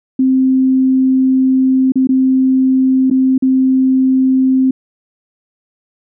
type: tone with dropouts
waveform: sine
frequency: 261.6 Hz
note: C4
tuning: in tune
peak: -8 dBFS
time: 0.19-4.71 s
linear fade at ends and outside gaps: 5 ms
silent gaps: 1.921-1.956 / 2.072-2.09 / 3.101-3.11 / 3.38-3.423 s
effects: none